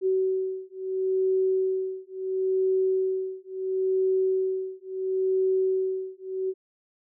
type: beating tone pair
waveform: sine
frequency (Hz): 377.4 / 378.13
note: F#4 / F#4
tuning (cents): +34 / +38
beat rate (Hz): 0.73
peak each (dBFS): -26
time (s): 0.01-6.54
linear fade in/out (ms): 50
effects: none